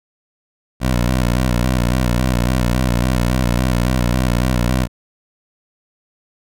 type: tone with vibrato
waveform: 15% pulse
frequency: 61.6 Hz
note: B1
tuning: 4 cents flat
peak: -8 dBFS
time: 0.8-4.88 s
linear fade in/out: 50 ms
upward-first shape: square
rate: 3.6 Hz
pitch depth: 62 cents each way
effects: none